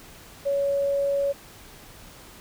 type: tone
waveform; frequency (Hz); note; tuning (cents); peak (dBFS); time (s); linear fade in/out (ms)
sine; 560; C#5; +18; -21; 0.45-1.33; 20
effects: pink hiss -47 dBFS RMS until 2.4 s